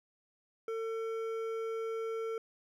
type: tone with hard clipping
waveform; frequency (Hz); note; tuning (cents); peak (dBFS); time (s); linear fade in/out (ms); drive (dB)
triangle; 450; A4; +39; -36; 0.68-2.38; 2; 13
effects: none